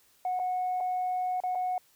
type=tone with dropouts; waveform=sine; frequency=733 Hz; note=F#5; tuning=16 cents flat; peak=-26 dBFS; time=0.25-1.78 s; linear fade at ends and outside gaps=2 ms; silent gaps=0.392-0.397 / 0.804-0.807 / 1.403-1.436 / 1.55-1.554 s; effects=tanh soft clip ceiling -24 dBFS + white hiss -64 dBFS RMS until 1.95 s